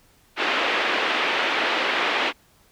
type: band-pass noise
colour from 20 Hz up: white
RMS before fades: -23 dBFS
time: 0.36-2.33 s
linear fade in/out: 50 ms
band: 280 to 3000 Hz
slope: 24 dB/octave
effects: pink hiss -58 dBFS RMS until 2.71 s